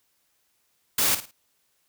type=noise with echo; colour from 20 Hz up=white; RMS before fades=-22 dBFS; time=0.98-1.15 s; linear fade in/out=5 ms; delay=54 ms; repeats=3; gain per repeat=-11 dB; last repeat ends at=1.312 s; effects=white hiss -70 dBFS RMS until 1.88 s